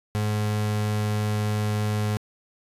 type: tone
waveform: 35% pulse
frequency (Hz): 105.7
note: G#2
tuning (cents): +31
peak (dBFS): -21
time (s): 0.15-2.17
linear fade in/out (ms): 0
effects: resampled to 32000 Hz